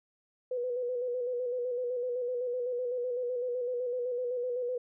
sine tone with vibrato, 493.9 Hz, B4, in tune, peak -30 dBFS, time 0.51-4.78 s, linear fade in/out 5 ms, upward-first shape square, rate 7.9 Hz, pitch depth 38 cents each way, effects none

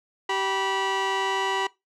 20% pulse tone pair together, 386.6 / 975.1 Hz, G4 / B5, -24 / -22 cents, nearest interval octave + major third, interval 1602 cents, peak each -22 / -21 dBFS, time 0.29-1.67 s, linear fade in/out 5 ms, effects noise-tail reverb RT60 0.2 s tail -21 dB re dry + low-pass 5000 Hz 12 dB/octave

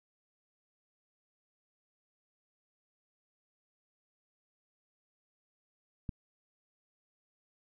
click, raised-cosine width 5 ms, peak -24 dBFS, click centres 6.092 s, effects none

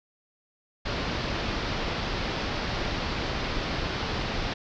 pink low-pass noise, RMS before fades -30 dBFS, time 0.85-4.54 s, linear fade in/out 10 ms, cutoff 5200 Hz, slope 48 dB/octave, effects none

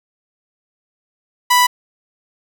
sawtooth tone, 987.8 Hz, B5, in tune, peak -6 dBFS, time 1.5-1.67 s, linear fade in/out 10 ms, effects 7-bit

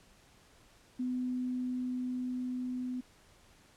sine tone with level ramp, 251.5 Hz, B3, 32 cents sharp, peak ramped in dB -31 to -34 dBFS, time 0.99-3.01 s, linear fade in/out 10 ms, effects pink hiss -62 dBFS RMS until 3.76 s + low-pass 10000 Hz 12 dB/octave

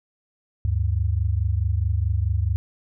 sine tone pair together, 74.73 / 99.4 Hz, D2 / G2, +31 / +25 cents, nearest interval perfect fourth, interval 494 cents, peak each -22 dBFS, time 0.65-2.56 s, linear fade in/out 0 ms, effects none

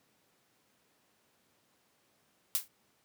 blue noise with exponential decay, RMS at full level -26 dBFS, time 2.55-2.68 s, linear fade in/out 0 ms, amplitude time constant 27 ms, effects pink hiss -71 dBFS RMS until 3.04 s + high-pass 150 Hz 12 dB/octave

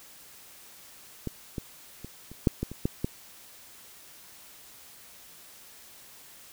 clicks, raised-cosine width 3 ms, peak -18 / -19 / -26 / -30 / -7 / -16 / -25 / -12 / -14 dBFS, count 9, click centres 1.273 / 1.582 / 2.046 / 2.316 / 2.472 / 2.63 / 2.716 / 2.855 / 3.045 s, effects white hiss -51 dBFS RMS until 6.52 s

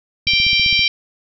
harmonic tone, 784 Hz, G5, in tune, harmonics 3 / 4 / 5 / 6 / 7, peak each -16 / -18 / -20 / -22 / -23 dBFS, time 0.27-0.88 s, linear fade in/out 2 ms
click train, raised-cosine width 5 ms, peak -18 dBFS, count 9, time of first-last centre 0.27-0.793 s, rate 15.3 Hz
effects none

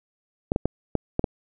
clicks, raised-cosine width 2 ms, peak -8 dBFS, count 6, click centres 0.519 / 0.561 / 0.656 / 0.953 / 1.194 / 1.242 s, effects none

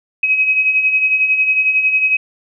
sine beating tone pair, 2532 / 2543 Hz, D#7 / D#7, +30 / +37 cents, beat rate 11 Hz, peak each -20 / -12 dBFS, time 0.23-2.17 s, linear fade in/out 5 ms, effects none

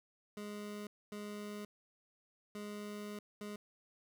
25% pulse tone bursts at uneven times, 207.7 Hz, G#3, in tune, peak -39 dBFS, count 4, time 0.37-0.87 / 1.12-1.65 / 2.55-3.19 / 3.41-3.56 s, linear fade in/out 2 ms, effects none

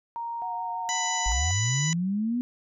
sine tone with pitch glide, 932.3 to 914.7 Hz, A#5 to A#5, 0 to -33 cents, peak -30 dBFS, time 0.16-1.32 s, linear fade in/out 0 ms, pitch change -33 cents, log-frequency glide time 0.45-1.04 s
sine tone with vibrato, 730 Hz, F#5, 24 cents flat, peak -34 dBFS, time 0.42-1.51 s, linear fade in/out 0 ms, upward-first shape triangle, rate 6 Hz, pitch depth 27 cents each way
harmonic tone, 991 Hz, B5, 6 cents sharp, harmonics 1 / 2 / 3 / 4 / 5 / 6 / 7, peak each -42 / -33 / -36 / -38 / -43 / -33 / -31 dBFS, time 0.89-1.93 s, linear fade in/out 0 ms
sine linear sweep, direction up, 46.29 to 249.7 Hz, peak -24 dBFS, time 1.26-2.41 s, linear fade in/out 0 ms
effects none

